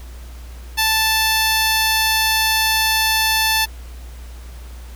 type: tone with notch filter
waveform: 5% pulse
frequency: 880 Hz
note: A5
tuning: in tune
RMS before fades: -17 dBFS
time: 0.77-3.66 s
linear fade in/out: 20 ms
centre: 7800 Hz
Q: 1.1
effects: added 60 Hz sine -32 dBFS peak until 4.95 s + pink hiss -45 dBFS RMS until 4.95 s